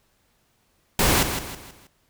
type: noise with echo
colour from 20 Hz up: pink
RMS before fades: -19 dBFS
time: 0.99-1.23 s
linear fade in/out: 2 ms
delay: 160 ms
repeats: 4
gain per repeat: -8 dB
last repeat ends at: 1.87 s
effects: pink hiss -66 dBFS RMS until 2.09 s